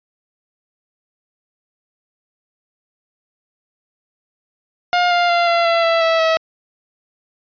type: tone with pitch steps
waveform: sawtooth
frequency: 710 / 700.6 / 691.4 / 682.3 / 673.3 / 664.4 / 655.6 / 646.9 Hz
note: F5 / F5 / F5 / F5 / E5 / E5 / E5 / E5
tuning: +28 / +5 / -18 / -41 / +36 / +13 / -10 / -33 cents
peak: -9 dBFS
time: 4.93-6.37 s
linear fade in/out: 0 ms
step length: 180 ms
effects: resampled to 11025 Hz